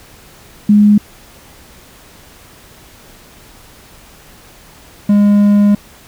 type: tone pair in turn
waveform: sine / triangle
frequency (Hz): 207.7 / 204.8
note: G#3 / G#3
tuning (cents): 0 / -24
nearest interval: unison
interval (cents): 24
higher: first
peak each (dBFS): -4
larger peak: neither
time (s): 0.69-0.98 / 5.09-5.75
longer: second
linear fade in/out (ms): 5
effects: pink hiss -41 dBFS RMS until 6.07 s